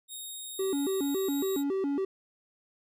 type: tone with pitch glide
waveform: 10% pulse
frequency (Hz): 3729 to 3799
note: A#7 to A#7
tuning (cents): 0 to +32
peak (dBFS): -32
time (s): 0.08-1.64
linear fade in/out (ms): 50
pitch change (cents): +32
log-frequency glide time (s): 0.77-1.44
type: tone with vibrato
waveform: triangle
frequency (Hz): 329.6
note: E4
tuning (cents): 0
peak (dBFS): -25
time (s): 0.59-2.05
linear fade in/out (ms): 5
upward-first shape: square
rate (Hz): 3.6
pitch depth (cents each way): 270
effects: none